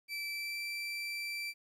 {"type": "tone with pitch glide", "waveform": "30% pulse", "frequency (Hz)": [2325, 2340], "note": ["D7", "D7"], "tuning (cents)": [-18, -7], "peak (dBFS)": -34, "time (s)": [0.08, 1.54], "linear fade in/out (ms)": 50, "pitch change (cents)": 11, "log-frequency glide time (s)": [0.3, 0.61], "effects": ["low-pass 12000 Hz 12 dB/octave", "12-bit"]}